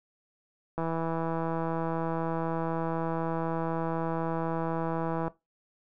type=click train; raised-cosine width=1 ms; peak=-18 dBFS; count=739; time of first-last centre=0.78-5.28 s; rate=164 Hz; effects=noise-tail reverb RT60 0.2 s tail -18 dB re dry